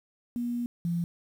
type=tone pair in turn; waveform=sine; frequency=240 / 171.03 Hz; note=B3 / F3; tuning=-49 / -36 cents; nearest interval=tritone; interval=587 cents; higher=first; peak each=-28 / -26 dBFS; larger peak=second; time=0.36-0.66 / 0.85-1.04 s; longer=first; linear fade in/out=0 ms; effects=9-bit